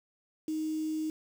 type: tone with quantisation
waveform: sine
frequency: 312.5 Hz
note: D#4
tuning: 8 cents sharp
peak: -30 dBFS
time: 0.48-1.1 s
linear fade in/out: 2 ms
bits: 8
effects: none